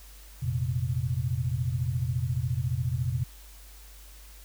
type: chord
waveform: sine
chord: F suspended fourth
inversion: none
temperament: equal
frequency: 87.31 / 116.54 / 130.81 Hz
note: F2 / Bb2 / C3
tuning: 0 / 0 / 0 cents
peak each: -32 / -30 / -29 dBFS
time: 0.42-3.24 s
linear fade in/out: 10 ms
effects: added 50 Hz sine -47 dBFS peak until 4.44 s + white hiss -53 dBFS RMS until 4.44 s